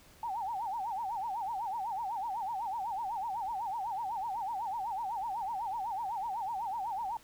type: tone with vibrato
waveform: sine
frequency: 848 Hz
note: G#5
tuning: 36 cents sharp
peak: -33 dBFS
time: 0.23-7.17 s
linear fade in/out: 2 ms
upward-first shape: sine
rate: 8 Hz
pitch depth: 210 cents each way
effects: pink hiss -59 dBFS RMS until 7.23 s